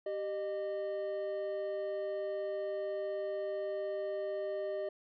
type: tone pair together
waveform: triangle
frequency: 390.7 / 612 Hz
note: G4 / D#5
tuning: -6 / -29 cents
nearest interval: minor sixth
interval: 777 cents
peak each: -37 / -34 dBFS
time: 0.06-4.89 s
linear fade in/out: 5 ms
effects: resampled to 11025 Hz